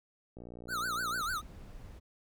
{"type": "click train", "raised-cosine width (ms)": 2, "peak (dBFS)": -34, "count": 51, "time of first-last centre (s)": [0.37, 1.21], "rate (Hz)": 59.5}
{"type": "tone with vibrato", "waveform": "square", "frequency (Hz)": 1358, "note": "F6", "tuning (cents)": -49, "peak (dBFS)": -33, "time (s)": [0.68, 1.42], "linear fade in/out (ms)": 50, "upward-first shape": "triangle", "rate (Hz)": 6.7, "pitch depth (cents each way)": 250}
{"type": "noise", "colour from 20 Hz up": "brown", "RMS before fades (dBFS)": -48, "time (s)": [1.19, 2], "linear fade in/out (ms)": 20}
{"effects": []}